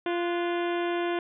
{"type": "harmonic tone with a mistuned harmonic", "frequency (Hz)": 346.8, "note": "F4", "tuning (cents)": -12, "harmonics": [1, 2, 3, 4, 5, 6, 7, 8, 9, 10], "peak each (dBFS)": [-27, -33, -37, -39, -41, -43, -44, -45, -46, -47], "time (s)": [0.06, 1.19], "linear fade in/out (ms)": 2, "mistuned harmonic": 4, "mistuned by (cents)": 96, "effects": []}